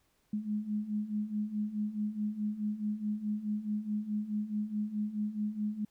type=beating tone pair; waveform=sine; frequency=207.7 / 212.4 Hz; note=G#3 / G#3; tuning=0 / +39 cents; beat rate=4.7 Hz; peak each=-37 / -33 dBFS; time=0.33-5.85 s; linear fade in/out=5 ms; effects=pink hiss -73 dBFS RMS until 5.9 s